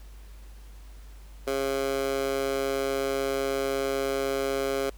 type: tone with high-pass filter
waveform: 15% pulse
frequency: 136.2 Hz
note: C#3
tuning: 30 cents flat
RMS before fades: -28 dBFS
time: 1.47-4.9 s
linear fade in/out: 5 ms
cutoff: 440 Hz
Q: 1.8
effects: added 50 Hz sine -43 dBFS peak until 4.97 s + pink hiss -57 dBFS RMS until 4.97 s